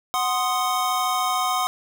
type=chord; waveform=square; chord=C diminished; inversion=second; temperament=equal; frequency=740 / 1046.5 / 1244.5 Hz; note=Gb5 / C6 / Eb6; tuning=0 / 0 / 0 cents; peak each=-26 dBFS; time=0.14-1.67 s; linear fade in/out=0 ms; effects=none